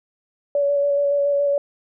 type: tone with vibrato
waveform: sine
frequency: 569 Hz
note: C#5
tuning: 45 cents sharp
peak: -16 dBFS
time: 0.55-1.58 s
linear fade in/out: 2 ms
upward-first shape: square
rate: 7.1 Hz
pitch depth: 13 cents each way
effects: none